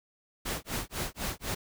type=noise with tremolo; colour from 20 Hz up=pink; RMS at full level=-32 dBFS; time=0.45-1.55 s; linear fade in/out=10 ms; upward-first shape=sine; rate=4 Hz; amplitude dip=100%; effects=none